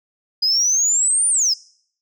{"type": "exponential two-way sweep", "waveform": "sine", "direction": "up then down", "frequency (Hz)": [4916, 9397, 4916], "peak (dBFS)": -13, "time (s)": [0.42, 1.54], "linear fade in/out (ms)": 10, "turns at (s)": 1.29, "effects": ["noise-tail reverb RT60 0.6 s tail -23 dB re dry", "tanh soft clip ceiling -11 dBFS"]}